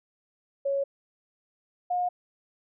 sine tone pair in turn, 554.4 / 716.8 Hz, C#5 / F5, 0 / +45 cents, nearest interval major third, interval 445 cents, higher second, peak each -24 dBFS, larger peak neither, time 0.65-0.84 / 1.9-2.09 s, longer neither, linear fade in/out 10 ms, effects none

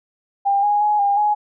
sine tone with pitch steps, 798 / 826 / 838 / 805 / 837 Hz, G5 / G#5 / G#5 / G5 / G#5, +31 / -10 / +15 / +46 / +13 cents, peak -14 dBFS, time 0.45-1.35 s, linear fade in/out 20 ms, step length 180 ms, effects none

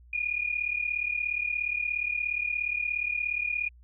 sine tone pair together, 2423 / 2460 Hz, D#7 / D#7, -47 / -20 cents, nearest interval unison, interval 27 cents, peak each -30 / -30 dBFS, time 0.13-3.69 s, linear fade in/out 5 ms, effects added 60 Hz sine -51 dBFS peak until 3.83 s

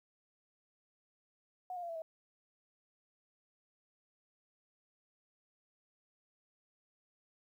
sine tone with pitch steps, 732 / 708.7 / 686.1 / 664.3 / 643.2 Hz, F#5 / F5 / F5 / E5 / E5, -19 / +25 / -31 / +13 / -43 cents, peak -39 dBFS, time 1.7-2.02 s, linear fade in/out 2 ms, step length 64 ms, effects 12-bit

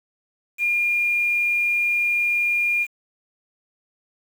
sine tone with quantisation, 2413 Hz, D7, 46 cents sharp, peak -18 dBFS, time 0.58-2.87 s, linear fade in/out 50 ms, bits 7, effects none

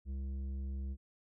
sine tone with tanh clipping, 67.3 Hz, C2, 49 cents sharp, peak -38 dBFS, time 0.05-0.97 s, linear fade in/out 50 ms, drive 9 dB, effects none

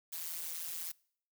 blue noise with amplitude modulation, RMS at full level -37 dBFS, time 0.12-0.92 s, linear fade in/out 10 ms, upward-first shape sine, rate 167 Hz, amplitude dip 95%, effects noise-tail reverb RT60 0.6 s tail -25 dB re dry

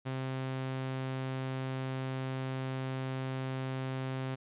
sawtooth tone, 131.6 Hz, C3, 10 cents sharp, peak -30 dBFS, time 0.05-4.36 s, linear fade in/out 20 ms, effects resampled to 8000 Hz

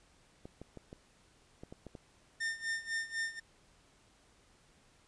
clicks, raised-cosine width 2 ms, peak -33 dBFS, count 8, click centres 0.455 / 0.616 / 0.773 / 0.929 / 1.635 / 1.725 / 1.867 / 1.952 s
45% pulse tone with tremolo, 1811 Hz, A6, 49 cents sharp, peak -32 dBFS, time 2.4-3.4 s, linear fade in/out 10 ms, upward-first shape sine, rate 4 Hz, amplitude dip 85%
effects pink hiss -66 dBFS RMS until 5.07 s + resampled to 22050 Hz

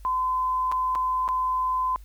sine tone with dropouts, 1022 Hz, C6, 41 cents flat, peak -22 dBFS, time 0.05-1.96 s, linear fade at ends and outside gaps 0 ms, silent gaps 0.716-0.722 / 0.951-0.956 / 1.279-1.288 s, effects added 50 Hz sine -42 dBFS peak until 2.04 s + white hiss -61 dBFS RMS until 2.04 s

